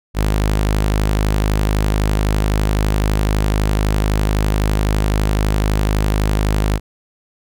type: tone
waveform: sawtooth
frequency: 51.91 Hz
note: G#1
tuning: in tune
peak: -10 dBFS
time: 0.14-6.8 s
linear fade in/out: 50 ms
effects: none